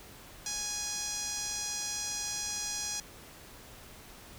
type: tone with band-pass filter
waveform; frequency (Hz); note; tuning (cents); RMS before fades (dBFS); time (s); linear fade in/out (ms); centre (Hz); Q
sawtooth; 830.6; G#5; 0; -36; 0.46-3; 2; 6100; 3.4
effects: pink hiss -51 dBFS RMS until 4.38 s